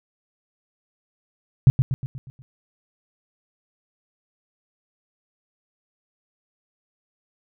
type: tone with echo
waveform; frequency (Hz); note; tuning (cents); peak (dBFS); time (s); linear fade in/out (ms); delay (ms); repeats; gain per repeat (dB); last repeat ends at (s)
sine; 130.81; C3; 0; -7; 1.67-1.7; 0; 120; 6; -6; 2.42
effects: none